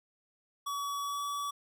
square tone with pitch glide, 1135 to 1143.6 Hz, C#6 to D6, +41 to -46 cents, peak -34 dBFS, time 0.66-1.51 s, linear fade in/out 10 ms, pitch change +13 cents, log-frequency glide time 1.02-1.22 s, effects none

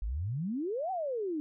sine exponential two-way sweep, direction up then down, 47.17 to 782 to 291.5 Hz, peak -31 dBFS, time 0.02-1.4 s, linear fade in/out 0 ms, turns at 0.91 s, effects none

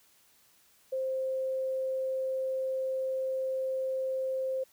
sine tone, 525 Hz, C5, 6 cents sharp, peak -29 dBFS, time 0.92-4.64 s, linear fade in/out 10 ms, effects white hiss -64 dBFS RMS until 4.72 s

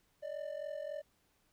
triangle ring-modulated tone, 596 Hz, D5, 25 cents sharp, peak -34 dBFS, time 0.22-1.02 s, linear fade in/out 20 ms, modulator 21.8 Hz, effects pink hiss -74 dBFS RMS until 1.52 s

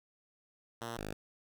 5% pulse tone pair in turn, 116.54 / 51.7 Hz, A#2 / G#1, 0 / -7 cents, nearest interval octave + major second, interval 1407 cents, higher first, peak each -28 dBFS, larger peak neither, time 0.81-0.97 / 0.97-1.13 s, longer neither, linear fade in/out 5 ms, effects none

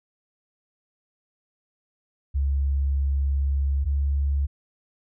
sine tone pair in turn, 69.2 / 70.17 Hz, C#2 / C#2, -2 / +22 cents, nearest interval unison, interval 24 cents, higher second, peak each -20 dBFS, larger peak neither, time 2.34-3.85 / 3.85-4.47 s, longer first, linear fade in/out 20 ms, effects none

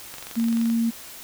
click train, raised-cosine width 0.2 ms, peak -20 dBFS, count 14, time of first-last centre 0.14-0.7 s, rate 23.2 Hz
sine tone, 230 Hz, A#3, 23 cents flat, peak -19 dBFS, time 0.36-0.91 s, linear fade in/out 20 ms
effects white hiss -41 dBFS RMS until 1.23 s

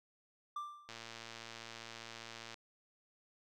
triangle tone with exponential decay, 1181 Hz, D6, 9 cents sharp, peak -35 dBFS, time 0.56-1.07 s, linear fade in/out 5 ms, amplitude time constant 110 ms
click train, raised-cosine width 0.2 ms, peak -30 dBFS, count 191, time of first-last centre 0.89-2.542 s, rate 115 Hz
effects none

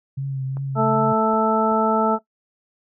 sine tone with vibrato, 134.9 Hz, C#3, 47 cents flat, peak -23 dBFS, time 0.17-1.13 s, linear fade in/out 10 ms, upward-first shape triangle, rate 2.7 Hz, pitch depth 42 cents each way
click train, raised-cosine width 1 ms, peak -25 dBFS, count 4, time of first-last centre 0.57-1.719 s, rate 2.61 Hz
harmonic tone, 220 Hz, A3, in tune, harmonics 1 / 2 / 3 / 4 / 6, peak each -22 / -22 / -22 / -22 / -22 dBFS, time 0.75-2.19 s, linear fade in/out 50 ms
effects noise-tail reverb RT60 0.1 s tail -17 dB re dry

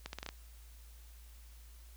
accelerating click train, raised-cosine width 0.2 ms, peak -23 dBFS, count 6, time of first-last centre 0.06-0.29 s, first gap 71 ms, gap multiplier 0.78, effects added 57 Hz sine -52 dBFS peak until 1.96 s + white hiss -63 dBFS RMS until 1.96 s

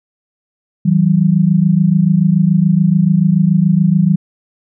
sine tone pair together, 162.1 / 189.08 Hz, E3 / F#3, -29 / +38 cents, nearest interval minor third, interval 267 cents, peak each -11 dBFS, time 0.85-4.16 s, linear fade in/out 10 ms, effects none

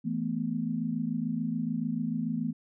sine chord, E suspended fourth, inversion none, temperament equal, 164.81 / 220 / 246.9 Hz, E3 / A3 / B3, 0 / 0 / 0 cents, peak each -34 / -32 / -32 dBFS, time 0.04-2.53 s, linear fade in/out 20 ms, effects none

